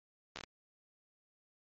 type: slowing click train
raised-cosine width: 0.2 ms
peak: -24 dBFS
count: 5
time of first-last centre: 0.36-0.437 s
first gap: 12 ms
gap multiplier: 1.33
effects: low-pass 7000 Hz 12 dB/octave + MP3 32 kbps